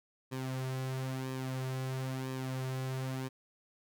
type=tone with flanger; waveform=sawtooth; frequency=130.81 Hz; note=C3; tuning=in tune; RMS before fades=-37 dBFS; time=0.31-3.29 s; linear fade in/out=20 ms; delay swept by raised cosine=1.4 to 4.4 ms; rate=1 Hz; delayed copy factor=-0.6; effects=none